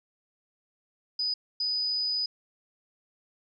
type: tone bursts at uneven times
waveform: sine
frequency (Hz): 4978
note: D#8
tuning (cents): 0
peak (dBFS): -26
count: 2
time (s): 1.19-1.34 / 1.6-2.26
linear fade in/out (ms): 5
effects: none